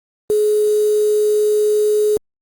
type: tone with quantisation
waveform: sine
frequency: 422.2 Hz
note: G#4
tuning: 29 cents sharp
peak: -12 dBFS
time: 0.3-2.17 s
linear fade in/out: 0 ms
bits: 5
effects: Opus 32 kbps